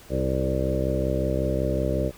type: harmonic tone with a mistuned harmonic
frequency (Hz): 65.41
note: C2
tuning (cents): 0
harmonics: 1 / 2 / 3 / 4 / 5 / 6 / 7 / 8 / 9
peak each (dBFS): -28 / -29 / -32 / -34 / -31 / -34 / -33 / -32 / -29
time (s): 0.09-2.12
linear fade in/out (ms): 50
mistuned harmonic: 7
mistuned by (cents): -15
effects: pink hiss -49 dBFS RMS until 2.17 s